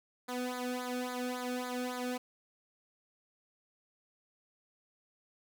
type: tone with flanger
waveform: sawtooth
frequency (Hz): 249.4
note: B3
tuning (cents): +17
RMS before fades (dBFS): -37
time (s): 0.28-2.18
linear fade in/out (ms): 10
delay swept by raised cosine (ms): 0.35 to 1.05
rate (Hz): 3.6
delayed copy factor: -0.95
effects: none